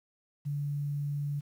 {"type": "tone with quantisation", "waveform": "sine", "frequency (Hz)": 144.3, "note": "D3", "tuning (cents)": -30, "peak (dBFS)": -30, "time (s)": [0.45, 1.41], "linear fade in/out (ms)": 20, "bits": 10, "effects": []}